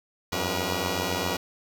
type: tone cluster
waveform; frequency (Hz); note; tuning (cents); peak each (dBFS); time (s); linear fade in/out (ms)
5% pulse; 86.9 / 94.3 / 481.4; F2 / F#2 / B4; -8 / +33 / -44; -19; 0.32-1.37; 5
effects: none